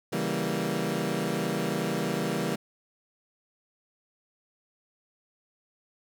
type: chord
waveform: 20% pulse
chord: C# diminished seventh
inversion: none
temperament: equal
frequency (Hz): 138.59 / 164.81 / 196 / 233.1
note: C#3 / E3 / G3 / Bb3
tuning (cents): 0 / 0 / 0 / 0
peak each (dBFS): -31 / -27 / -27 / -28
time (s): 0.12-2.56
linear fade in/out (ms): 10
effects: none